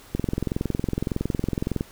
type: click train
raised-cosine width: 3 ms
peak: -11 dBFS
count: 37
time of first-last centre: 0.15-1.809 s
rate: 21.7 Hz
effects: pink hiss -49 dBFS RMS until 1.91 s